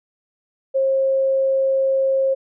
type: tone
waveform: sine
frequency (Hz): 536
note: C5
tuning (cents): +42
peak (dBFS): -15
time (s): 0.74-2.35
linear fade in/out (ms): 20
effects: none